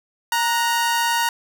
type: tone pair together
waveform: sawtooth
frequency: 932.3 / 1466.1 Hz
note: A#5 / F#6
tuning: 0 / -16 cents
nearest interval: minor sixth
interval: 784 cents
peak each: -15 / -22 dBFS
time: 0.32-1.29 s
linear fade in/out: 2 ms
effects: none